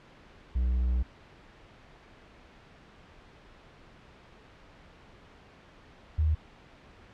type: tone pair in turn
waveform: triangle / sine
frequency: 61.74 / 77.79 Hz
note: B1 / D#2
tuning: 0 / 0 cents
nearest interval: major third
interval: 400 cents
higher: second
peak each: -22 dBFS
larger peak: neither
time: 0.55-1.03 / 6.18-6.35 s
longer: first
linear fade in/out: 10 ms
effects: pink hiss -54 dBFS RMS until 7.13 s + low-pass 3000 Hz 12 dB/octave